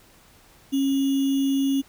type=tone with sample-and-hold; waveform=sine; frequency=273.2 Hz; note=C#4; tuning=25 cents flat; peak=-19 dBFS; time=0.72-1.82 s; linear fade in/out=20 ms; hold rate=3150 Hz; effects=pink hiss -54 dBFS RMS until 1.88 s